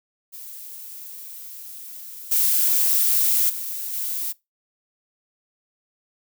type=noise with level steps; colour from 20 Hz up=violet; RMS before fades=-38 / -19 / -30 / -27 dBFS; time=0.32-4.33 s; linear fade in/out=20 ms; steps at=2.31 / 3.49 / 3.93 s; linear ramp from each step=10 ms; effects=noise-tail reverb RT60 0.2 s tail -21 dB re dry